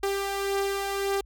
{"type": "beating tone pair", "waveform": "sawtooth", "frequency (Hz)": [393.8, 395.6], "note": ["G4", "G4"], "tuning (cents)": [8, 16], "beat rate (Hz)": 1.8, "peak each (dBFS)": [-30, -23], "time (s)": [0.03, 1.21], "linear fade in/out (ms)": 5, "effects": ["added 50 Hz sine -48 dBFS peak until 1.25 s"]}